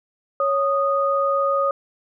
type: tone pair together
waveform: sine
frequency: 554.4 / 1238.1 Hz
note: C#5 / D#6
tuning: 0 / -9 cents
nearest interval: octave + major second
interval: 1391 cents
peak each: -20 dBFS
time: 0.4-1.71 s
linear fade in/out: 2 ms
effects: none